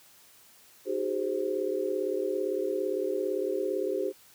sine chord, Ab dominant seventh, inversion second, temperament equal with one note detuned, 311.1 / 377.6 / 415.3 / 523.3 Hz, Eb4 / Gb4 / Ab4 / C5, 0 / +35 / 0 / 0 cents, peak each -37 / -31 / -32 / -33 dBFS, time 0.85-4.13 s, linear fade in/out 50 ms, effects white hiss -57 dBFS RMS until 4.34 s + high-pass 60 Hz 12 dB/octave

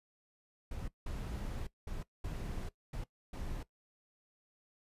brown noise bursts at uneven times, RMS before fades -40 dBFS, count 6, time 0.71-0.88 / 1.06-1.67 / 1.87-2.03 / 2.24-2.69 / 2.93-3.04 / 3.33-3.63 s, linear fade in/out 5 ms, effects noise-tail reverb RT60 0.1 s tail -18 dB re dry + resampled to 32000 Hz

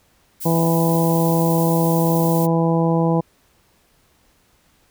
violet noise, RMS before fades -29 dBFS, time 0.4-2.47 s, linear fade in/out 20 ms
harmonic tone, 165.4 Hz, E3, 6 cents sharp, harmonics 1 / 2 / 3 / 4 / 5 / 6, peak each -17 / -22 / -22 / -27 / -26 / -28 dBFS, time 0.45-3.21 s, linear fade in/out 10 ms
effects pink hiss -59 dBFS RMS until 4.9 s

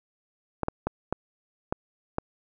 clicks, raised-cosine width 1 ms, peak -12 dBFS, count 6, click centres 0.633 / 0.684 / 0.87 / 1.126 / 1.725 / 2.184 s, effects none

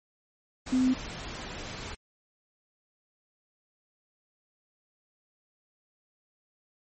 sine tone in noise, 256.8 Hz, C4, 32 cents flat, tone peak -21 dBFS, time 0.72-0.94 s, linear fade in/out 10 ms, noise pink, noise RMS -39 dBFS, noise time 0.66-1.95 s, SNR +15 dB, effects low-pass 11000 Hz 12 dB/octave + MP3 32 kbps

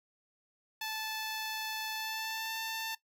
10% pulse tone with pitch glide, 874 to 891.8 Hz, A5 to A5, -12 to +23 cents, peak -27 dBFS, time 0.81-2.95 s, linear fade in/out 5 ms, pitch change +35 cents, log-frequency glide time 1.93-2.56 s, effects noise-tail reverb RT60 0.1 s tail -18 dB re dry

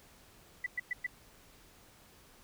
sine tone bursts, 1981 Hz, B6, 5 cents sharp, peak -31 dBFS, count 4, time 0.64-1.066 s, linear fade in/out 5 ms, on 24 ms, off 110 ms, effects pink hiss -60 dBFS RMS until 2.43 s

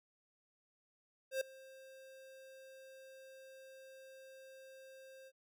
square tone with ADSR envelope, 530 Hz, C5, 22 cents sharp, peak -33 dBFS, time 1.31-5.32 s, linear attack 100 ms, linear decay 5 ms, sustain -22 dB, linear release 48 ms, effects none

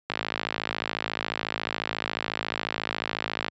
click train, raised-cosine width 0.3 ms, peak -10 dBFS, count 184, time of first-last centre 0.1-3.483 s, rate 54.1 Hz, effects high-pass 100 Hz 12 dB/octave + resampled to 16000 Hz

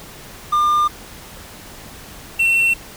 triangle tone pair in turn, 1200 / 2707 Hz, D6 / E7, +37 / +45 cents, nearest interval octave + major second, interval 1408 cents, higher second, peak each -11 dBFS, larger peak neither, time 0.52-0.88 / 2.39-2.74 s, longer first, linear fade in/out 10 ms, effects pink hiss -38 dBFS RMS until 2.96 s

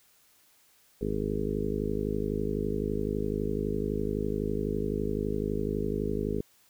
harmonic tone with a mistuned harmonic, 51.91 Hz, G#1, in tune, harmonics 1 / 2 / 3 / 4 / 5 / 6 / 7 / 8 / 9, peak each -36 / -39 / -37 / -35 / -37 / -38 / -38 / -33 / -39 dBFS, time 1.01-6.41 s, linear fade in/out 5 ms, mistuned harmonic 1, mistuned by -31 cents, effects white hiss -63 dBFS RMS until 6.69 s

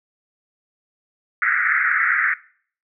white band-pass noise, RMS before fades -19 dBFS, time 1.42-2.34 s, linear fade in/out 2 ms, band 1300 to 2100 Hz, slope 96 dB/octave, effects noise-tail reverb RT60 0.5 s tail -20 dB re dry

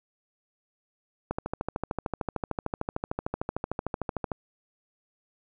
click train, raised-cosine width 1 ms, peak -15 dBFS, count 41, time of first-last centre 1.31-4.318 s, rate 13.3 Hz, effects none

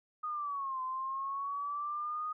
sine linear two-way sweep, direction down then up, 1244.5 to 1028 to 1244.5 Hz, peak -34 dBFS, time 0.23-2.33 s, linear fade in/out 10 ms, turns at 0.82 s, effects none

